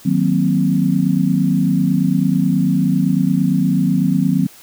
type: chord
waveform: sine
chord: C half-diminished seventh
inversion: first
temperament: equal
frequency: 155.56 / 185 / 233.1 / 261.6 Hz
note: Eb3 / Gb3 / Bb3 / C4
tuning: 0 / 0 / 0 / 0 cents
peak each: -19 / -16 / -21 / -18 dBFS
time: 0.05-4.47 s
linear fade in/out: 10 ms
effects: white hiss -43 dBFS RMS until 4.62 s